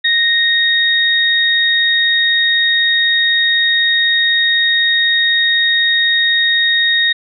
sine tone pair together, 1864 / 3728 Hz, A#6 / A#7, -1 / -1 cents, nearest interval octave, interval 1200 cents, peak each -13 dBFS, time 0.04-7.13 s, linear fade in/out 10 ms, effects none

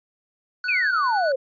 square tone with tremolo, 1480 Hz, F#6, in tune, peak -25 dBFS, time 0.64-1.32 s, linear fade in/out 2 ms, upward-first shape triangle, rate 9.9 Hz, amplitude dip 35%
sine exponential sweep, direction down, 2637 to 508 Hz, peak -19 dBFS, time 0.68-1.36 s, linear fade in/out 10 ms
effects resampled to 11025 Hz

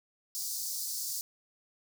pink high-pass noise, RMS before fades -36 dBFS, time 0.35-1.21 s, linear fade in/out 0 ms, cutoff 4600 Hz, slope 48 dB/octave, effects none

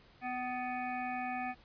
harmonic tone with a mistuned harmonic, 248.8 Hz, B3, 13 cents sharp, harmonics 1 / 3 / 5 / 7 / 9 / 10, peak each -42 / -37 / -47 / -45 / -47 / -46 dBFS, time 0.21-1.55 s, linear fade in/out 50 ms, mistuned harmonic 3, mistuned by +20 cents, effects pink hiss -62 dBFS RMS until 1.64 s + resampled to 11025 Hz

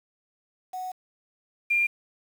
sine tone pair in turn, 740 / 2395 Hz, F#5 / D7, 0 / +33 cents, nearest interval octave + minor sixth, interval 2033 cents, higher second, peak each -31 / -20 dBFS, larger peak second, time 0.73-0.92 / 1.7-1.87 s, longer first, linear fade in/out 10 ms, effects 8-bit

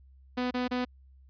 sawtooth tone bursts, 249.3 Hz, B3, 16 cents sharp, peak -24 dBFS, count 3, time 0.37-0.85 s, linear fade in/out 10 ms, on 140 ms, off 30 ms, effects added 66 Hz sine -53 dBFS peak until 1.29 s + resampled to 11025 Hz

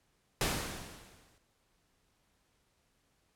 pink noise with exponential decay, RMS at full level -29 dBFS, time 0.41-1.38 s, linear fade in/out 1 ms, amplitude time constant 210 ms, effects pink hiss -74 dBFS RMS until 3.35 s + low-pass 12000 Hz 12 dB/octave

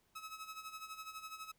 sawtooth tone with tremolo, 1286 Hz, E6, 43 cents flat, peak -40 dBFS, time 0.15-1.52 s, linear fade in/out 10 ms, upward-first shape sine, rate 12 Hz, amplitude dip 70%, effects pink hiss -75 dBFS RMS until 1.58 s

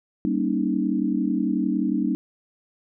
sine chord, Eb dominant seventh, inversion first, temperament just, 194.45 / 233.3 / 280 / 311.1 Hz, G3 / Bb3 / Db4 / Eb4, -14 / +2 / +18 / 0 cents, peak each -26 dBFS, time 0.25-2.15 s, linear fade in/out 0 ms, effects none

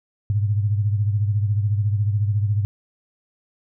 sine beating tone pair, 102.2 / 116.2 Hz, G#2 / A#2, -27 / -5 cents, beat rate 14 Hz, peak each -18 / -26 dBFS, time 0.3-2.65 s, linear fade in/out 0 ms, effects none

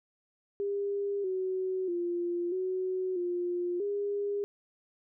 sine tone with pitch steps, 402.2 / 374.4 / 348 / 372 / 352.9 / 406.2 Hz, G4 / F#4 / F4 / F#4 / F4 / G#4, +44 / +20 / -6 / +9 / +18 / -38 cents, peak -29 dBFS, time 0.6-4.44 s, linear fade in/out 0 ms, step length 640 ms, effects none

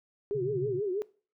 sine tone with vibrato, 391.2 Hz, G4, 4 cents flat, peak -28 dBFS, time 0.31-1.02 s, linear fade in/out 0 ms, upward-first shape triangle, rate 6.2 Hz, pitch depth 180 cents each way
white band-pass noise, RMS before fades -38 dBFS, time 0.34-0.8 s, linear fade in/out 2 ms, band 120 to 150 Hz, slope 96 dB/octave
effects noise-tail reverb RT60 0.4 s tail -21 dB re dry

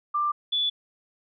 sine tone pair in turn, 1185 / 3450 Hz, D6 / A7, +15 / -35 cents, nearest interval octave + perfect fifth, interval 1850 cents, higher second, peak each -22 dBFS, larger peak neither, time 0.14-0.32 / 0.52-0.7 s, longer neither, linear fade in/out 10 ms, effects none

